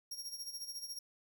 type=tone with tremolo; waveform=sawtooth; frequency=5588 Hz; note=F8; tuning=in tune; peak=-37 dBFS; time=0.11-0.99 s; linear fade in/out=5 ms; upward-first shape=sine; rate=14 Hz; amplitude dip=70%; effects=none